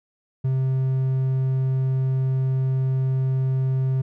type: tone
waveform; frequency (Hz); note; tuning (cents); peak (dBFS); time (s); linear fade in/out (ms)
triangle; 131.7; C3; +12; -17; 0.44-4.02; 10
effects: none